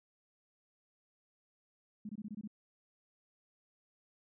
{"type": "tone bursts", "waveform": "sine", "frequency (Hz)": 210.5, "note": "G#3", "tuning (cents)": 24, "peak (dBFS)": -40, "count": 7, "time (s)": [2.05, 2.476], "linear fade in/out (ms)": 5, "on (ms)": 42, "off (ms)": 22, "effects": []}